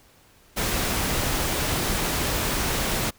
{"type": "noise", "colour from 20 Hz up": "pink", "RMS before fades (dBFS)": -25, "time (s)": [0.56, 3.11], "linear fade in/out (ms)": 20, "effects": ["pink hiss -56 dBFS RMS until 3.18 s"]}